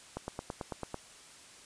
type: click train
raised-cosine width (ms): 1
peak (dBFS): -22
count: 8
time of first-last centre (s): 0.17-0.943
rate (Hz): 9.05
effects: white hiss -54 dBFS RMS until 1.65 s + resampled to 22050 Hz